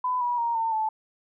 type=tone with pitch steps; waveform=sine; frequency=1003 / 968.8 / 935.8 / 904 / 873.2 Hz; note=B5 / B5 / A#5 / A5 / A5; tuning=+26 / -34 / +6 / +47 / -13 cents; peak=-23 dBFS; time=0.04-0.89 s; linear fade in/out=5 ms; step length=170 ms; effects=none